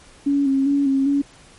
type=tone with vibrato; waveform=sine; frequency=276.2 Hz; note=C#4; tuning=6 cents flat; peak=-15 dBFS; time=0.26-1.22 s; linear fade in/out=10 ms; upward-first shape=square; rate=2.5 Hz; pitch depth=36 cents each way; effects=pink hiss -48 dBFS RMS until 1.58 s + MP3 48 kbps